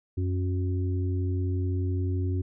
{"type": "harmonic tone", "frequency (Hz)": 91.6, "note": "F#2", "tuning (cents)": -17, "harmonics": [1, 3, 4], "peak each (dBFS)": [-25, -35, -37], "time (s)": [0.17, 2.42], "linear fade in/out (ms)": 10, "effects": []}